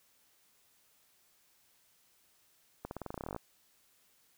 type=accelerating click train; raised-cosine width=1 ms; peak=-25 dBFS; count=16; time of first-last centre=2.85-3.363 s; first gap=61 ms; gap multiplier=0.91; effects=white hiss -69 dBFS RMS until 4.37 s